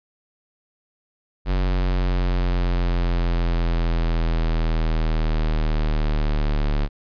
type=linear sweep; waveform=square; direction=down; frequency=46.25 to 36.49 Hz; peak=-19 dBFS; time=1.45-6.89 s; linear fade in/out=50 ms; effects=resampled to 11025 Hz